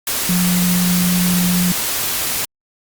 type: tone in noise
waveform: sine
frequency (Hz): 178.5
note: F3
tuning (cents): +38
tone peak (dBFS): -14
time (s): 0.29-1.72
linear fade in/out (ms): 2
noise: white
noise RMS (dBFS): -20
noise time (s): 0.07-2.45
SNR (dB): +3
effects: Opus 48 kbps